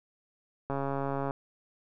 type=click train; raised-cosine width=1 ms; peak=-19 dBFS; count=85; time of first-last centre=0.7-1.309 s; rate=138 Hz; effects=none